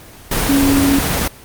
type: tone in noise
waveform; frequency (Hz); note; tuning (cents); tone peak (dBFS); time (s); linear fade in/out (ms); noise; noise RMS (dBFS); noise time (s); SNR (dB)
sine; 277.2; C#4; 0; -11; 0.49-0.99; 5; pink; -17; 0.31-1.28; +3
effects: pink hiss -39 dBFS RMS until 1.44 s + Opus 24 kbps